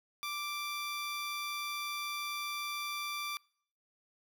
15% pulse tone, 1174.7 Hz, D6, in tune, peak -30 dBFS, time 0.23-3.37 s, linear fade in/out 0 ms, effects noise-tail reverb RT60 0.6 s tail -26 dB re dry

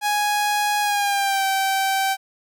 sawtooth tone with pitch glide, 830.6 to 775 Hz, G#5 to G5, 0 to -20 cents, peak -15 dBFS, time 0.01-2.17 s, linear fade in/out 50 ms, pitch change -120 cents, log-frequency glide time 0.81-1.45 s, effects none

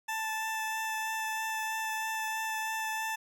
20% pulse tone with vibrato, 880 Hz, A5, in tune, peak -27 dBFS, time 0.08-3.16 s, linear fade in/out 10 ms, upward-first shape triangle, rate 3.1 Hz, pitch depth 11 cents each way, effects none

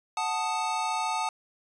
square chord, D# diminished, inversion first, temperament equal, 740 / 880 / 1244.5 Hz, F#5 / A5 / D#6, 0 / 0 / 0 cents, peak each -34 / -30 / -34 dBFS, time 0.17-1.29 s, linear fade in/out 2 ms, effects resampled to 22050 Hz

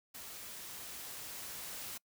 white noise with level ramp, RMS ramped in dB -48 to -44 dBFS, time 0.14-1.98 s, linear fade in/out 10 ms, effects noise-tail reverb RT60 0.1 s tail -25 dB re dry

